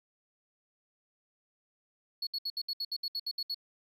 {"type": "tone bursts", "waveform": "sine", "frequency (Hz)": 4368, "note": "C#8", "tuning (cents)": -26, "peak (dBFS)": -29, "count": 12, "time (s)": [2.22, 3.545], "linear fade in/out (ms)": 5, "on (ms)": 49, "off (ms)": 67, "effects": ["tanh soft clip ceiling -31 dBFS", "AAC 64 kbps"]}